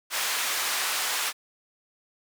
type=band-pass noise; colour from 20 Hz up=pink; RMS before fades=-28 dBFS; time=0.1-1.33 s; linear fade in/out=50 ms; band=1100 to 15000 Hz; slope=12 dB/octave; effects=none